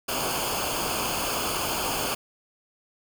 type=noise with comb filter; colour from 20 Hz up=pink; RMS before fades=-28 dBFS; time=0.08-2.15 s; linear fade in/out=10 ms; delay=0.52 ms; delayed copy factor=-0.75; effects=none